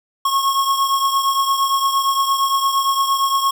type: beating tone pair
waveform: square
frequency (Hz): 1090 / 1098.7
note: C#6 / C#6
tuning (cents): -29 / -16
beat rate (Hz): 8.7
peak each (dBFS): -17 / -23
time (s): 0.25-3.51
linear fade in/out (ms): 5
effects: 9-bit